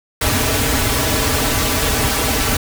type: noise with comb filter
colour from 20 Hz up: pink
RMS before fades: -17 dBFS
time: 0.21-2.57 s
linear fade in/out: 5 ms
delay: 5.6 ms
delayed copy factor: -0.95
effects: none